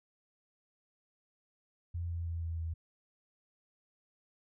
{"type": "tone with pitch steps", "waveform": "sine", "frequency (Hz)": [85.7, 84.72, 83.74, 82.78, 81.83], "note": ["F2", "E2", "E2", "E2", "E2"], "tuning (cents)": [-32, 48, 28, 8, -12], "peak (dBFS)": -34, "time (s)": [1.94, 2.74], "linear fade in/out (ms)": 10, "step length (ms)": 160, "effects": []}